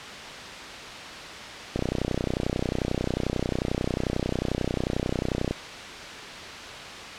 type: click train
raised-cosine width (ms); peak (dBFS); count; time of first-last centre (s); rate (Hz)
2; -12; 118; 1.76-5.51; 31.2
effects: white hiss -37 dBFS RMS until 7.18 s + low-pass 4000 Hz 12 dB/octave